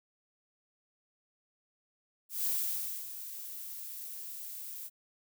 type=noise with ADSR envelope; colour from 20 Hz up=violet; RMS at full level=-31 dBFS; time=2.29-4.9 s; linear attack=160 ms; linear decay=610 ms; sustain=-12 dB; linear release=39 ms; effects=none